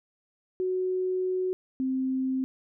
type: tone pair in turn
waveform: sine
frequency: 370 / 261.6 Hz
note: F#4 / C4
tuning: 0 / 0 cents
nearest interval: tritone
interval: 600 cents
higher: first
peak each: -25 dBFS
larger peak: neither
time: 0.6-1.53 / 1.8-2.44 s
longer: first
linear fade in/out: 0 ms
effects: none